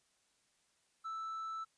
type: tone with hard clipping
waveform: sine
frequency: 1318.5 Hz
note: E6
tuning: in tune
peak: -40 dBFS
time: 1.04-1.65 s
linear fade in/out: 20 ms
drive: 2 dB
effects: white hiss -75 dBFS RMS until 1.77 s + resampled to 22050 Hz